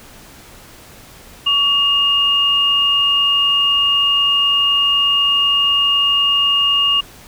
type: tone pair together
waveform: sine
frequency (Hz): 1132 / 2836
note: C#6 / F7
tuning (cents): +36 / +26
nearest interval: octave + major third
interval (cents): 1590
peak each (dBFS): -22 / -12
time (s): 1.46-7.01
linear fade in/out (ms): 10
effects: pink hiss -41 dBFS RMS until 7.27 s